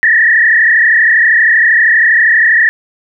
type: tone with frequency modulation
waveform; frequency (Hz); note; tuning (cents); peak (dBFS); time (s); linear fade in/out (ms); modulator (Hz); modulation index
sine; 1826; A#6; -36; -5; 0.03-2.69; 0; 32.6; 2.9
effects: none